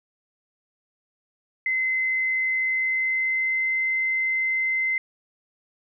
sine tone with pitch glide, 2054 to 2067 Hz, C7 to C7, -33 to -22 cents, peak -21 dBFS, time 1.66-4.98 s, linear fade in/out 2 ms, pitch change +11 cents, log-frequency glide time 2.62-3.79 s, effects none

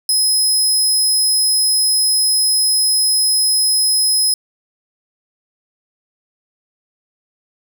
20% pulse tone, 5100 Hz, D#8, 42 cents sharp, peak -7 dBFS, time 0.09-4.34 s, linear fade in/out 2 ms, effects none

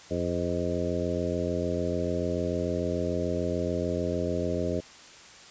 harmonic tone with a mistuned harmonic, 86.8 Hz, F2, 10 cents flat, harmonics 1 / 2 / 3 / 4 / 5 / 6 / 7, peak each -34 / -34 / -34 / -34 / -34 / -34 / -34 dBFS, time 0.1-4.81 s, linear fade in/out 20 ms, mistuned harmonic 7, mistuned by +35 cents, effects white hiss -49 dBFS RMS until 5.5 s + resampled to 16000 Hz

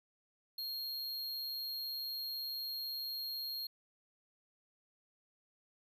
square tone, 4246 Hz, C8, 25 cents sharp, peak -39 dBFS, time 0.58-3.67 s, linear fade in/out 5 ms, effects none

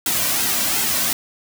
white noise with flanger, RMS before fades -20 dBFS, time 0.06-1.13 s, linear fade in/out 2 ms, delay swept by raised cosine 1.7 to 2.39 ms, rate 2.7 Hz, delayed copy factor -0.6, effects none

